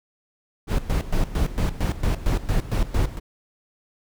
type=noise with tremolo; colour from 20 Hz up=brown; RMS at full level=-20 dBFS; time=0.67-3.2 s; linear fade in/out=50 ms; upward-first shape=square; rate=4.4 Hz; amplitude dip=80%; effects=none